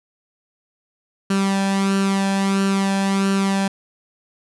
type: tone with flanger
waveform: sawtooth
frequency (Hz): 195.4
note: G3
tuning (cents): -5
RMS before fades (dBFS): -19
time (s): 1.3-3.68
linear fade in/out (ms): 5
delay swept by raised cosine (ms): 0.7 to 1.21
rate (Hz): 1.5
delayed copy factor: +0.6
effects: resampled to 24000 Hz